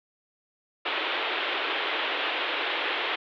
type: band-pass noise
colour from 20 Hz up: white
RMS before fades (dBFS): -29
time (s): 0.85-3.16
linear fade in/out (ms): 10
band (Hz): 310 to 3500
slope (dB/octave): 48
effects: none